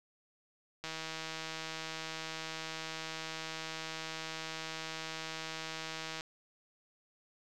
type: click train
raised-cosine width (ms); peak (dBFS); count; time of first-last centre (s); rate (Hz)
0.2; -23; 860; 0.84-6.209; 160
effects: none